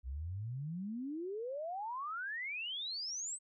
sine exponential sweep, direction up, 59.9 to 8372 Hz, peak -38 dBFS, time 0.03-3.39 s, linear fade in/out 50 ms, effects none

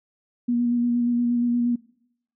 sine tone with vibrato, 240 Hz, B3, 49 cents flat, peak -19 dBFS, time 0.48-1.76 s, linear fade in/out 10 ms, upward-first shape square, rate 8.5 Hz, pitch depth 15 cents each way, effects noise-tail reverb RT60 0.8 s tail -23 dB re dry

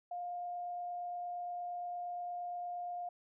sine tone with frequency modulation, 707 Hz, F5, 21 cents sharp, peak -38 dBFS, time 0.11-3.09 s, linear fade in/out 5 ms, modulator 28.6 Hz, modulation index 0.2, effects none

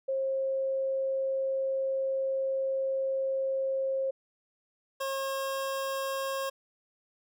sine / 25% pulse tone pair in turn, 535 / 540.3 Hz, C5 / C#5, +38 / -44 cents, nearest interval unison, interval 18 cents, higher second, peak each -27 dBFS, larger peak neither, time 0.08-4.11 / 5-6.5 s, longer first, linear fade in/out 10 ms, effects none

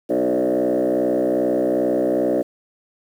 sine tone with frequency modulation, 440 Hz, A4, in tune, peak -15 dBFS, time 0.09-2.43 s, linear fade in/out 20 ms, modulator 62.5 Hz, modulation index 3, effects tanh soft clip ceiling -13 dBFS + 8-bit

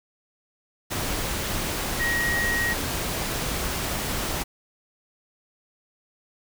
sine tone in noise, 1891 Hz, A#6, 24 cents sharp, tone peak -23 dBFS, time 1.99-2.74 s, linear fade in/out 20 ms, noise pink, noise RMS -28 dBFS, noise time 0.9-4.44 s, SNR +2 dB, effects none

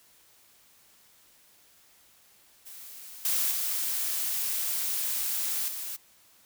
blue noise with level steps, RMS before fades -45 / -27 / -30 / -36 dBFS, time 2.65-5.97 s, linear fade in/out 20 ms, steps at 3.25 / 3.51 / 5.68 s, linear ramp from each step 2 ms, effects white hiss -60 dBFS RMS until 6.45 s

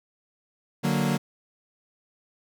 40% pulse chord, D augmented, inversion none, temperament equal, 146.83 / 185 / 233.1 Hz, D3 / F#3 / A#3, 0 / 0 / 0 cents, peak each -26 dBFS, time 0.83-1.18 s, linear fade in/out 20 ms, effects none

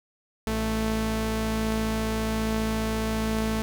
sawtooth tone pair together, 54.7 / 220 Hz, A1 / A3, -9 / 0 cents, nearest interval 2 octaves, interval 2409 cents, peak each -26 / -22 dBFS, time 0.47-3.62 s, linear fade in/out 0 ms, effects none

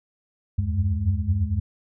sine tone cluster, 78.3 / 86.5 / 92.2 / 96.1 / 209 Hz, D#2 / F2 / F#2 / G2 / G#3, +11 / -16 / -6 / -34 / +11 cents, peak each -27 / -28 / -27 / -24 / -32 dBFS, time 0.58-1.6 s, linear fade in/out 10 ms, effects none

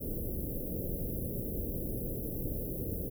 pink band-stop noise, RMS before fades -36 dBFS, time 0-3.1 s, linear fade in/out 20 ms, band 550 to 12000 Hz, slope 48 dB/octave, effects none

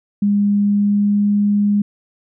sine tone with pitch glide, 203.6 to 205 Hz, G#3 to G#3, -34 to -22 cents, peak -12 dBFS, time 0.22-1.82 s, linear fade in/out 5 ms, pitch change +12 cents, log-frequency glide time 0.57-1.29 s, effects none

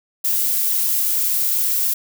violet noise, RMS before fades -19 dBFS, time 0.24-1.94 s, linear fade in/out 10 ms, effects none

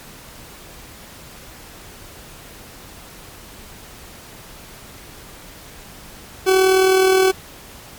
40% pulse tone with amplitude modulation, 378.3 Hz, F#4, 38 cents sharp, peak -9 dBFS, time 6.46-7.32 s, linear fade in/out 20 ms, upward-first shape sine, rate 39.4 Hz, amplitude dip 40%, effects pink hiss -40 dBFS RMS until 7.98 s + MP3 96 kbps

